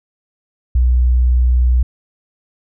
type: tone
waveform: sine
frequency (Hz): 61.74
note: B1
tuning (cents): 0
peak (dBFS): -9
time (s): 0.75-1.83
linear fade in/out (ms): 5
effects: none